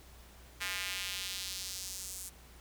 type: tone with high-pass filter sweep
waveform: square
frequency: 94.2 Hz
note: F#2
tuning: 32 cents sharp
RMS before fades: -40 dBFS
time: 0.6-2.3 s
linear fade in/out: 20 ms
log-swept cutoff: 1900 to 8300 Hz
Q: 1.4
effects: added 60 Hz sine -55 dBFS peak until 2.6 s + pink hiss -58 dBFS RMS until 2.6 s